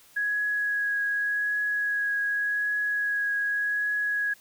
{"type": "tone with vibrato", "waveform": "sine", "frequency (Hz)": 1665, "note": "G#6", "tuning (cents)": 4, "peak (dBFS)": -24, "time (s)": [0.16, 4.34], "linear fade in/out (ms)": 10, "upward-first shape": "triangle", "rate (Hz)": 0.86, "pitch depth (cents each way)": 14, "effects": ["white hiss -56 dBFS RMS until 4.4 s"]}